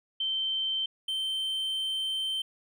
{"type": "tone pair in turn", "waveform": ["sine", "triangle"], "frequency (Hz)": [3110, 3110], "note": ["G7", "G7"], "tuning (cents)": [-14, -14], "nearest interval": "unison", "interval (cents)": 0, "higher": "neither", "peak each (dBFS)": -27, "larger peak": "neither", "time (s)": [[0.2, 0.86], [1.08, 2.42]], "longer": "second", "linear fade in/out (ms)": 5, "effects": []}